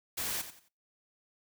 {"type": "noise with echo", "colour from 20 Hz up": "white", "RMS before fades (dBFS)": -35, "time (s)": [0.17, 0.42], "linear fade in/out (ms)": 10, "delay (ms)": 89, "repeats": 3, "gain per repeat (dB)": -11, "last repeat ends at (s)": 0.687, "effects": ["noise-tail reverb RT60 0.3 s tail -22 dB re dry"]}